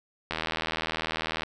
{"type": "click train", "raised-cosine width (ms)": 0.3, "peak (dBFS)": -13, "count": 91, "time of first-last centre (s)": [0.31, 1.434], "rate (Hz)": 80.1, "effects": []}